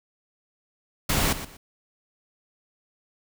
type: noise with echo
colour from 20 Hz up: pink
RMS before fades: -23 dBFS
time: 1.09-1.33 s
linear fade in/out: 5 ms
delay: 120 ms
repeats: 2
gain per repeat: -12 dB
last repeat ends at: 1.57 s
effects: none